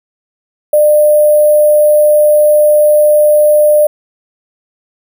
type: tone with sample-and-hold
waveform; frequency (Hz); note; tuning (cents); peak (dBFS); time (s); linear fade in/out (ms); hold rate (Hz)
sine; 601; D5; +40; -4; 0.73-3.87; 5; 11025
effects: none